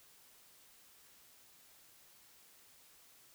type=silence; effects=white hiss -63 dBFS RMS until 3.34 s